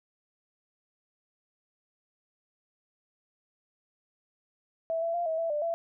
sine tone with pitch steps, 656 / 669 / 693 / 643 / 663 / 594 / 671 Hz, E5 / E5 / F5 / E5 / E5 / D5 / E5, -9 / +25 / -14 / -43 / +10 / +20 / +31 cents, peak -27 dBFS, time 4.9-5.74 s, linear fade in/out 0 ms, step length 120 ms, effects none

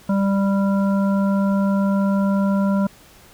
harmonic tone, 197.1 Hz, G3, 10 cents sharp, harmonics 1 / 3 / 5 / 7, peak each -16 / -26 / -30 / -33 dBFS, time 0.09-2.87 s, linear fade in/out 5 ms, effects pink hiss -48 dBFS RMS until 3.33 s

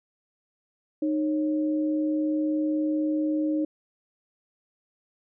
sine tone pair together, 307.3 / 548 Hz, D#4 / C#5, -21 / -20 cents, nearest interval minor seventh, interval 1001 cents, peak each -23 / -33 dBFS, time 1.02-3.65 s, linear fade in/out 5 ms, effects none

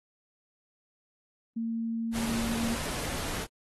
sine tone with pitch glide, 228.1 to 230.5 Hz, A#3 to A#3, -37 to -19 cents, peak -29 dBFS, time 1.56-2.75 s, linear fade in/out 10 ms, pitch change +18 cents, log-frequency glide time 2.02-2.62 s
pink noise, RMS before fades -35 dBFS, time 2.12-3.47 s, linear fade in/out 50 ms
effects AAC 32 kbps

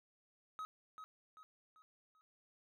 triangle tone with echo, 1271 Hz, D#6, 36 cents sharp, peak -40 dBFS, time 0.59-0.65 s, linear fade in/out 0 ms, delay 390 ms, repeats 4, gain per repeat -7 dB, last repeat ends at 2.21 s, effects none

